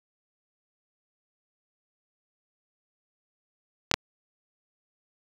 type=clicks; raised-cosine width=0.2 ms; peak=-3 dBFS; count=2; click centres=3.914 / 3.94 s; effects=high-pass 60 Hz 12 dB/octave + 7-bit